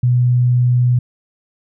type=tone; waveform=sine; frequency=123.47 Hz; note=B2; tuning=in tune; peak=-10 dBFS; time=0.03-0.99 s; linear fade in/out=5 ms; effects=none